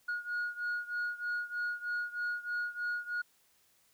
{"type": "beating tone pair", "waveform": "sine", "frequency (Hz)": [1442, 1445.2], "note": ["F#6", "F#6"], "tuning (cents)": [-45, -41], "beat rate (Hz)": 3.2, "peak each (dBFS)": [-34, -36], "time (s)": [0.08, 3.22], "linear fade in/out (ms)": 10, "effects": ["tanh soft clip ceiling -30 dBFS", "white hiss -69 dBFS RMS until 3.93 s"]}